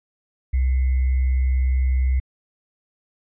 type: tone with sample-and-hold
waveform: sine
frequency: 64.5 Hz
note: C2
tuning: 24 cents flat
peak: -16 dBFS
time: 0.53-2.2 s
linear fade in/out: 10 ms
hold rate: 2100 Hz
effects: resampled to 8000 Hz